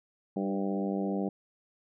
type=harmonic tone with a mistuned harmonic; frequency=98 Hz; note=G2; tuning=in tune; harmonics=2 / 3 / 4 / 5 / 6 / 7 / 8; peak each=-31 / -35 / -37 / -39 / -41 / -42 / -43 dBFS; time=0.36-1.29 s; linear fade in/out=5 ms; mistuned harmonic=3; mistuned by=+20 cents; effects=none